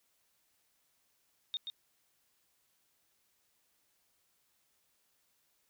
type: tone with echo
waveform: sine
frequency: 3682 Hz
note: A#7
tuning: 22 cents flat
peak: -33 dBFS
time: 1.54-1.57 s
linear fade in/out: 0 ms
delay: 130 ms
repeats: 1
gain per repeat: -5 dB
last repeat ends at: 1.7 s
effects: white hiss -75 dBFS RMS until 5.69 s